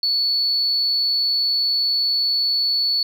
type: tone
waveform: sine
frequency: 4435 Hz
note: C#8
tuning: in tune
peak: -16 dBFS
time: 0.03-3.03 s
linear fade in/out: 2 ms
effects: tanh soft clip ceiling -12 dBFS